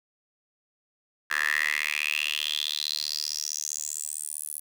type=tone with high-pass filter sweep; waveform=10% pulse; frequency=75.3 Hz; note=D2; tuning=44 cents sharp; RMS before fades=-30 dBFS; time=1.3-4.6 s; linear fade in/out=10 ms; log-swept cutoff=1600 to 11000 Hz; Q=7; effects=none